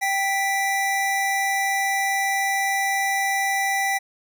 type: tone pair together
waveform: square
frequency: 784 / 1975.5 Hz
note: G5 / B6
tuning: 0 / 0 cents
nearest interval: octave + major third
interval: 1600 cents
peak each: -24 dBFS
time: 0.01-3.99 s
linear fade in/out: 20 ms
effects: none